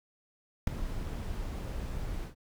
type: noise with ADSR envelope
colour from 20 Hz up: brown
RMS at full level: -22 dBFS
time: 0.67-2.35 s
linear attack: 3 ms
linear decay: 7 ms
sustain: -14 dB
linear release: 120 ms
effects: none